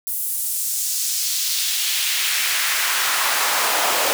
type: noise with high-pass filter sweep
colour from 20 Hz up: pink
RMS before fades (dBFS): -21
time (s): 0.07-4.13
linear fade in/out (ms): 0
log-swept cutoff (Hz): 12000 to 580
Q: 1.2
effects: none